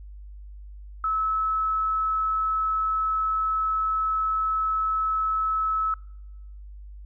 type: tone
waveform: sine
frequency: 1299 Hz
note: E6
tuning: 26 cents flat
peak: -22 dBFS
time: 1.04-5.94 s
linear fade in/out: 2 ms
effects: noise-tail reverb RT60 1.0 s tail -26 dB re dry + added 50 Hz sine -39 dBFS peak until 7.05 s